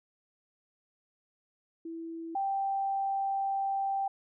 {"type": "tone pair in turn", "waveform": "sine", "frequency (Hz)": [329.6, 783.9], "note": ["E4", "G5"], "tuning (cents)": [0, 0], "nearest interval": "octave + minor third", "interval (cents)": 1500, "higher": "second", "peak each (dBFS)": [-37, -28], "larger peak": "second", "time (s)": [[1.85, 2.35], [2.35, 4.08]], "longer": "second", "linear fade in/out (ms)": 5, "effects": []}